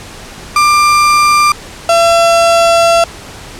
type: tone pair in turn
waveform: 35% pulse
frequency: 1189 / 674.9 Hz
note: D6 / E5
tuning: +21 / +41 cents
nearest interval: minor seventh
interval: 980 cents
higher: first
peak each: -4 dBFS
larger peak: neither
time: 0.56-1.52 / 1.89-3.04 s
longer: second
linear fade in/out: 2 ms
effects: pink hiss -30 dBFS RMS until 3.59 s + low-pass 9000 Hz 12 dB/octave